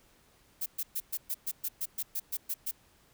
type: noise bursts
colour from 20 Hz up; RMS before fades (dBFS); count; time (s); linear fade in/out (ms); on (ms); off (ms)
violet; -33; 13; 0.61-2.713; 10; 51; 120
effects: pink hiss -64 dBFS RMS until 3.13 s